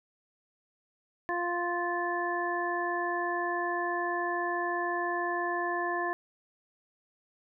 harmonic tone, 349.2 Hz, F4, in tune, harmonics 1 / 2 / 3 / 5, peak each -34 / -34 / -34 / -34 dBFS, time 1.29-6.13 s, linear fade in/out 0 ms, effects none

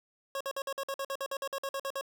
25% pulse tone bursts, 547 Hz, C#5, 23 cents flat, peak -29 dBFS, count 16, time 0.35-2.011 s, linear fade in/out 2 ms, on 56 ms, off 51 ms, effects none

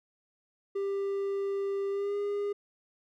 triangle tone with pitch glide, 395.8 to 407.4 Hz, G4 to G#4, +17 to -33 cents, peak -27 dBFS, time 0.75-2.53 s, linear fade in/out 10 ms, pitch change +50 cents, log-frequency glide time 1.9-2.16 s, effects none

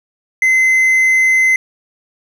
triangle tone, 2055 Hz, C7, 32 cents flat, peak -7 dBFS, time 0.42-1.56 s, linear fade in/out 2 ms, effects none

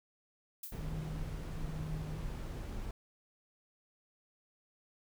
violet noise with exponential decay, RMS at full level -40 dBFS, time 0.63-0.87 s, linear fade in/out 5 ms, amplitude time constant 51 ms
brown noise, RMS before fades -41 dBFS, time 0.72-2.91 s, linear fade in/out 2 ms
sine tone with tremolo, 155.56 Hz, D#3, in tune, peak -38 dBFS, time 0.78-2.46 s, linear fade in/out 0 ms, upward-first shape triangle, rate 1.1 Hz, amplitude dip 75%
effects none

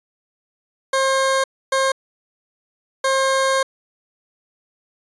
20% pulse tone bursts at uneven times, 534 Hz, C5, 35 cents sharp, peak -11 dBFS, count 3, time 0.93-1.44 / 1.72-1.92 / 3.04-3.63 s, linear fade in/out 5 ms, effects resampled to 24000 Hz

